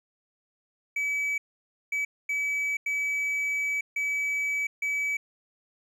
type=tone bursts at uneven times; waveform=triangle; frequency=2288 Hz; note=D7; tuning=46 cents flat; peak=-24 dBFS; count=6; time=0.96-1.38 / 1.92-2.05 / 2.29-2.77 / 2.86-3.81 / 3.96-4.67 / 4.82-5.17 s; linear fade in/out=5 ms; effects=none